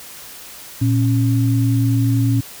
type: tone pair together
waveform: sine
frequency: 115.62 / 275 Hz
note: A#2 / C#4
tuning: -14 / -14 cents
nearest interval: octave + minor third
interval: 1500 cents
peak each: -14 / -19 dBFS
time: 0.81-2.41 s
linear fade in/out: 10 ms
effects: white hiss -37 dBFS RMS until 2.6 s